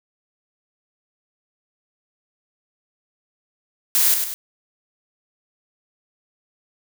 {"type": "noise with echo", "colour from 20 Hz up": "blue", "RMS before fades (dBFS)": -17, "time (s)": [3.95, 4.14], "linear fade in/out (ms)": 0, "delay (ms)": 100, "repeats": 2, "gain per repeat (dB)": -6, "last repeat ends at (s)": 4.34, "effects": []}